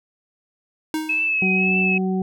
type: tone with exponential decay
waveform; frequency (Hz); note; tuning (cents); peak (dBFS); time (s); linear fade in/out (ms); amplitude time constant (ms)
square; 312.8; D#4; +9; -20; 0.94-1.45; 1; 110
type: tone with vibrato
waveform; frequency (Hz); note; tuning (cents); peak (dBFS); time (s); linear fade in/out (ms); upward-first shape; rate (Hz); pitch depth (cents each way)
sine; 2583; E7; -36; -18; 1.09-1.98; 5; triangle; 1.8; 47
type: harmonic tone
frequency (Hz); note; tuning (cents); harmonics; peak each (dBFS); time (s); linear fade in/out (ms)
187.7; F#3; +25; 1 / 2 / 4; -20 / -26 / -32; 1.42-2.22; 2
effects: none